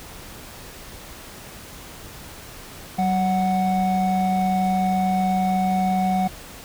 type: tone pair together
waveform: triangle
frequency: 189.32 / 740 Hz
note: F#3 / F#5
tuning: +40 / 0 cents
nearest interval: 2 octaves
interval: 2360 cents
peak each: -19 dBFS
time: 2.98-6.28 s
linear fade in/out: 10 ms
effects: pink hiss -40 dBFS RMS until 6.64 s